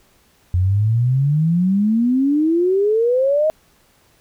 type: exponential sweep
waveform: sine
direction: up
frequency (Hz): 87.31 to 636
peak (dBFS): -13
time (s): 0.54-3.5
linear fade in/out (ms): 0
effects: pink hiss -56 dBFS RMS until 4.2 s